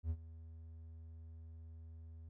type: tone with ADSR envelope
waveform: triangle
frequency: 81.1 Hz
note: E2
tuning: 28 cents flat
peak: -31 dBFS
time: 0.03-2.29 s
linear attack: 72 ms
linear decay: 57 ms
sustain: -17 dB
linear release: 4 ms
effects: none